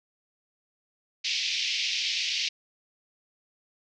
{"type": "band-pass noise", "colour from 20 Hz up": "pink", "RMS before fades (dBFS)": -29, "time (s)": [1.24, 2.49], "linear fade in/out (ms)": 10, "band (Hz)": [2300, 5700], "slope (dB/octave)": 48, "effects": []}